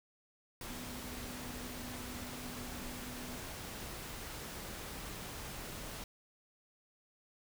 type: tone in noise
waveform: sine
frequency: 246.9 Hz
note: B3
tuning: in tune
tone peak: -48 dBFS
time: 0.69-3.36 s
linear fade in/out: 2 ms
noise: pink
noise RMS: -45 dBFS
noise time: 0.61-6.04 s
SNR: -6 dB
effects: none